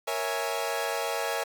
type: chord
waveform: sawtooth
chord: A# half-diminished seventh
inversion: none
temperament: equal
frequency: 466.2 / 554.4 / 659.3 / 830.6 Hz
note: A#4 / C#5 / E5 / G#5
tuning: 0 / 0 / 0 / 0 cents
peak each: -30 dBFS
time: 0.07-1.44 s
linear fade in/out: 10 ms
effects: 8-bit